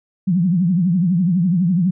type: tone with vibrato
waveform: sine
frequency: 177.7 Hz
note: F3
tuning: 30 cents sharp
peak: -13 dBFS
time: 0.27-1.91 s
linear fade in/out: 10 ms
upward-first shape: triangle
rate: 12 Hz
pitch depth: 190 cents each way
effects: none